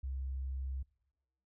sine tone, 66.5 Hz, C2, 29 cents sharp, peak -35 dBFS, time 0.03-0.83 s, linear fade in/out 10 ms, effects noise-tail reverb RT60 0.9 s tail -24 dB re dry + tanh soft clip ceiling -31 dBFS

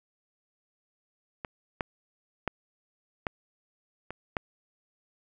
clicks, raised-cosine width 0.5 ms, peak -20 / -14 / -13 / -14 / -22 / -13 dBFS, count 6, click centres 1.448 / 1.808 / 2.477 / 3.268 / 4.106 / 4.368 s, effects none

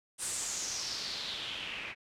white noise with low-pass filter sweep, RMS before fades -38 dBFS, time 0.18-1.95 s, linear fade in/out 50 ms, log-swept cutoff 9100 to 2300 Hz, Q 4.3, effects none

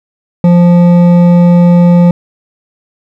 sine tone with hard clipping, 174.61 Hz, F3, in tune, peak -4 dBFS, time 0.44-2.11 s, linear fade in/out 2 ms, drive 9 dB, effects none

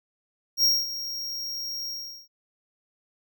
square tone with ADSR envelope, 5588 Hz, F8, in tune, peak -17 dBFS, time 0.57-2.28 s, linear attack 67 ms, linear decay 220 ms, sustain -14 dB, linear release 400 ms, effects none

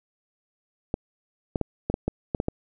clicks, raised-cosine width 2 ms, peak -11 dBFS, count 9, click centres 0.941 / 1.558 / 1.613 / 1.9 / 1.941 / 2.08 / 2.348 / 2.401 / 2.484 s, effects none

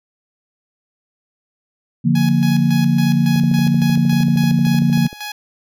sine chord, Bb major, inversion first, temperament just, 145.68 / 174.81 / 233.1 Hz, D3 / F3 / Bb3, -14 / +2 / 0 cents, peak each -16 dBFS, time 2.04-5.08 s, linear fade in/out 20 ms
10% pulse tone with tremolo, 836 Hz, G#5, 11 cents sharp, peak -17 dBFS, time 2.15-5.32 s, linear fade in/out 5 ms, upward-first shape square, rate 3.6 Hz, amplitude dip 70%
click train, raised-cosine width 2 ms, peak -20 dBFS, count 24, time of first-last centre 3.36-5.129 s, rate 13 Hz
effects none

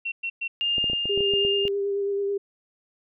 sine tone bursts, 2723 Hz, F7, 44 cents flat, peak -26 dBFS, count 3, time 0.05-0.48 s, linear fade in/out 10 ms, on 70 ms, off 110 ms
sine tone with tremolo, 2813 Hz, F7, 12 cents sharp, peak -21 dBFS, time 0.61-1.68 s, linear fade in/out 0 ms, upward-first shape sine, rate 1.6 Hz, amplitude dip 35%
clicks, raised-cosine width 2 ms, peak -21 dBFS, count 10, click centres 0.782 / 0.842 / 0.899 / 0.933 / 1.056 / 1.176 / 1.206 / 1.337 / 1.45 / 1.653 s
sine tone with vibrato, 400 Hz, G4, 35 cents sharp, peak -23 dBFS, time 1.09-2.38 s, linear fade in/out 10 ms, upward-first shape sine, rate 9.2 Hz, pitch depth 18 cents each way
effects none

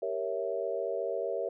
sine chord, G diminished seventh, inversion none, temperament equal, 392 / 466.2 / 554.4 / 659.3 Hz, G4 / Bb4 / Db5 / Fb5, 0 / 0 / 0 / 0 cents, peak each -37 / -35 / -35 / -36 dBFS, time 0.02-1.49 s, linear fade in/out 5 ms, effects none

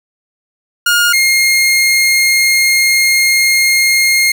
sawtooth tone pair in turn, 1424 / 2134 Hz, F6 / C7, +33 / +34 cents, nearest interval perfect fifth, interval 701 cents, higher second, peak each -5 dBFS, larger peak neither, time 0.86-1.13 / 1.13-4.32 s, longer second, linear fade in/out 5 ms, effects none

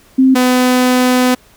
sine / sawtooth tone pair in turn, 262.4 / 251.8 Hz, C4 / B3, +5 / +34 cents, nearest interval minor second, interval 71 cents, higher first, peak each -5 dBFS, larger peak neither, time 0.18-0.35 / 0.35-1.35 s, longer second, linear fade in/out 10 ms, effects pink hiss -47 dBFS RMS until 1.56 s

